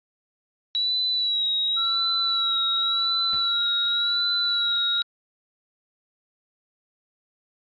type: tone with vibrato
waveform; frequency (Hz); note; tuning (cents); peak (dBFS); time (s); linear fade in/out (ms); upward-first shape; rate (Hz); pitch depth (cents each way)
sine; 3900; B7; -23; -21; 0.75-5.02; 0; sine; 0.91; 46
type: tone with pitch glide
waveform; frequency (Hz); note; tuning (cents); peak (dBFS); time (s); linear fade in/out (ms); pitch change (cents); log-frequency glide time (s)
triangle; 1352 to 1400.5; E6 to F6; +43 to +4; -28; 1.76-5.03; 20; +61; 3.36-3.63
type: noise with exponential decay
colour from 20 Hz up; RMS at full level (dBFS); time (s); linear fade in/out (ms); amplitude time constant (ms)
pink; -38; 3.33-3.51; 0; 38
effects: resampled to 11025 Hz